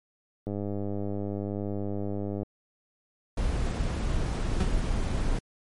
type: click train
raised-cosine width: 2 ms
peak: -20 dBFS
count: 199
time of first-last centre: 0.47-2.43 s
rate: 101 Hz
type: noise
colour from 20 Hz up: brown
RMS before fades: -27 dBFS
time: 3.37-5.39 s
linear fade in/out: 5 ms
type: tone with exponential decay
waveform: 35% pulse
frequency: 187.1 Hz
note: F#3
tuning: 20 cents sharp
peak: -22 dBFS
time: 4.6-4.73 s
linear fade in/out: 5 ms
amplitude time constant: 28 ms
effects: MP3 48 kbps